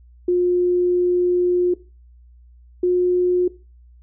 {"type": "tone pair in turn", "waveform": "sine", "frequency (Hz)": [356.5, 359.2], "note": ["F4", "F4"], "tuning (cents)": [36, 49], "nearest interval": "unison", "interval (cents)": 13, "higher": "second", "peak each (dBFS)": -14, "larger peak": "neither", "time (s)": [[0.28, 1.74], [2.83, 3.48]], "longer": "first", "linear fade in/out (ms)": 5, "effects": ["noise-tail reverb RT60 0.3 s tail -18 dB re dry", "added 60 Hz sine -45 dBFS peak until 4.02 s"]}